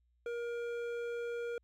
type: tone with hard clipping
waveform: triangle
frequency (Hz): 472.9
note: A#4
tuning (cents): +25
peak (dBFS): -38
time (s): 0.26-1.58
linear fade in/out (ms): 2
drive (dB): 14
effects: added 60 Hz sine -70 dBFS peak until 1.63 s